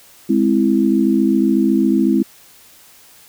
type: chord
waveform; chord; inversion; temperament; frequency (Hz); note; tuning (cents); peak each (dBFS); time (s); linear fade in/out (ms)
sine; Ab augmented; none; equal; 207.7 / 261.6 / 329.6; Ab3 / C4 / E4; 0 / 0 / 0; -16; 0.29-2.23; 10
effects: white hiss -46 dBFS RMS until 3.28 s